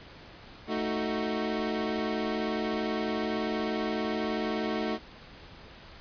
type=chord; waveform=25% pulse; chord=D# diminished; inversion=second; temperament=equal with one note detuned; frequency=221.1 / 311.1 / 370 Hz; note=A3 / D#4 / F#4; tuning=+9 / 0 / 0 cents; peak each=-28 / -30 / -31 dBFS; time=0.67-4.99 s; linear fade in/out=50 ms; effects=pink hiss -49 dBFS RMS until 6 s + resampled to 11025 Hz